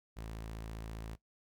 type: tone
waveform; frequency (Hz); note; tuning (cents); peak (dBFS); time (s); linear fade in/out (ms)
sawtooth; 55; A1; 0; -38; 0.16-1.16; 20
effects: noise-tail reverb RT60 0.1 s tail -17 dB re dry